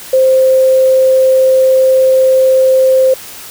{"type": "tone", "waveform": "sine", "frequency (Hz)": 523, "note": "C5", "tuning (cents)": -1, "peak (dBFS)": -5, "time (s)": [0.13, 3.14], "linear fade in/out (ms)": 5, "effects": ["white hiss -30 dBFS RMS until 3.5 s"]}